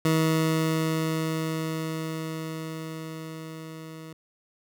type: tone with level ramp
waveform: 20% pulse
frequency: 159.8 Hz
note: D#3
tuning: 47 cents sharp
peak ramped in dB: -15 to -35 dBFS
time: 0.05-4.13 s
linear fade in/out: 2 ms
effects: none